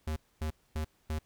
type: tone bursts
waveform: square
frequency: 77.78 Hz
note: D#2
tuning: in tune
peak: -32 dBFS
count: 4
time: 0.07-1.188 s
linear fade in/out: 5 ms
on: 92 ms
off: 250 ms
effects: pink hiss -70 dBFS RMS until 1.25 s